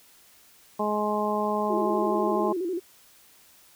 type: harmonic tone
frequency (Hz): 210.2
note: G#3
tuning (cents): +21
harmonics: 1 / 2 / 3 / 4 / 5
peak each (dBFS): -30 / -30 / -30 / -30 / -30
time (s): 0.79-2.53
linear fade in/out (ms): 10
type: tone with vibrato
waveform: sine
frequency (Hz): 355.7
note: F4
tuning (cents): +32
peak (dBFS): -26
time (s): 1.69-2.8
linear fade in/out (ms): 20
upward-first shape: square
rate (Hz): 12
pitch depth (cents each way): 93
effects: white hiss -56 dBFS RMS until 3.75 s